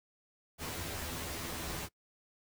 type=noise with comb filter; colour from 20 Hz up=pink; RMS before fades=-40 dBFS; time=0.58-1.89 s; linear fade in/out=50 ms; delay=12 ms; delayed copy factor=+0.8; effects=noise-tail reverb RT60 0.1 s tail -21 dB re dry